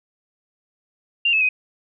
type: tone with pitch steps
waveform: sine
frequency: 2783 / 2601 / 2512 Hz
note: F7 / E7 / D#7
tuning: -7 / -24 / +16 cents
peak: -15 dBFS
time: 1.25-1.49 s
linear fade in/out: 5 ms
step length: 80 ms
effects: none